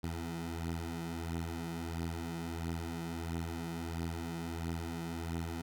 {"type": "beating tone pair", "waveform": "15% pulse", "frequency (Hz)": [83, 84.5], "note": ["E2", "E2"], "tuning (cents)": [12, 43], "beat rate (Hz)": 1.5, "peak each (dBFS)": [-32, -36], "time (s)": [0.03, 5.62], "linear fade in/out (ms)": 10, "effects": []}